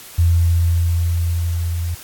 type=tone with level ramp; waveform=sine; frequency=84.8 Hz; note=E2; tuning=50 cents sharp; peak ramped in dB=-10 to -19 dBFS; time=0.18-1.95 s; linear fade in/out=10 ms; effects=white hiss -38 dBFS RMS until 2.03 s + AAC 64 kbps